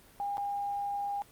sine tone with dropouts, 808 Hz, G#5, 48 cents flat, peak -31 dBFS, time 0.2-1.22 s, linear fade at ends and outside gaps 0 ms, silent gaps 0.371-0.38 s, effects pink hiss -58 dBFS RMS until 1.31 s + Opus 24 kbps

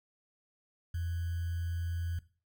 sine tone with sample-and-hold, 85 Hz, F2, 46 cents flat, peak -32 dBFS, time 0.94-2.19 s, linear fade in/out 5 ms, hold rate 1575 Hz, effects noise-tail reverb RT60 0.4 s tail -18 dB re dry

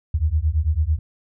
sine beating tone pair, 73.42 / 82.42 Hz, D2 / E2, 0 / 0 cents, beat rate 9 Hz, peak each -20 dBFS, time 0.14-0.99 s, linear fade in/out 5 ms, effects none

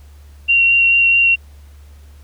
sine tone with vibrato, 2751 Hz, F7, 27 cents flat, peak -9 dBFS, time 0.48-1.36 s, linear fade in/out 20 ms, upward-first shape sine, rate 4.6 Hz, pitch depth 11 cents each way, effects added 72 Hz sine -38 dBFS peak until 2.23 s + pink hiss -53 dBFS RMS until 2.23 s

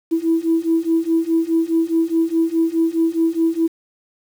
sine beating tone pair, 326 / 330.8 Hz, E4 / E4, -19 / +6 cents, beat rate 4.8 Hz, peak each -18 / -17 dBFS, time 0.11-3.68 s, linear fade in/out 20 ms, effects tanh soft clip ceiling -7 dBFS + 7-bit

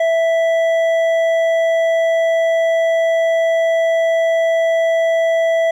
sine tone with hard clipping, 659.3 Hz, E5, in tune, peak -14 dBFS, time 0-5.71 s, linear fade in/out 5 ms, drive 7 dB, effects none

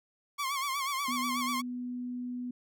sawtooth tone with vibrato, 1101 Hz, C#6, 12 cents flat, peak -27 dBFS, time 0.38-1.62 s, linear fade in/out 20 ms, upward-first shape sine, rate 8.2 Hz, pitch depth 90 cents each way
sine tone, 246.9 Hz, B3, in tune, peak -34 dBFS, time 1.08-2.51 s, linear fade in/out 5 ms
effects none

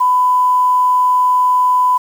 sine tone with quantisation, 1000 Hz, B5, 21 cents sharp, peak -9 dBFS, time 0-1.98 s, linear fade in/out 10 ms, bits 6, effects none

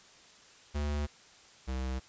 square tone pair in turn, 73.42 / 64.85 Hz, D2 / C2, 0 / -15 cents, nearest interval major second, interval 215 cents, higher first, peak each -31 / -33 dBFS, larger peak first, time 0.74-1.07 / 1.67-2 s, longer neither, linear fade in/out 20 ms, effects white hiss -57 dBFS RMS until 2.08 s + resampled to 16000 Hz

